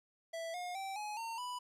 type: tone with pitch steps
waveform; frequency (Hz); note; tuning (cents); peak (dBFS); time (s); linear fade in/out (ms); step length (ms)
square; 660 / 715.6 / 775.9 / 841.2 / 912.1 / 988.9; E5 / F5 / G5 / G#5 / A#5 / B5; +2 / +42 / -18 / +22 / -38 / +2; -40; 0.33-1.59; 10; 210
effects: low-pass 11000 Hz 12 dB/octave + 12-bit